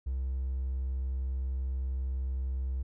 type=tone with hard clipping; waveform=triangle; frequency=65.2 Hz; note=C2; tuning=5 cents flat; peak=-30 dBFS; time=0.06-2.83 s; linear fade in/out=10 ms; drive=3 dB; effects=none